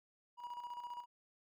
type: tone with tremolo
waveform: triangle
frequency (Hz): 965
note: B5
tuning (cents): -40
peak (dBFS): -40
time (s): 0.37-1.06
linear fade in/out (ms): 50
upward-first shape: square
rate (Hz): 15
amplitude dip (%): 55
effects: none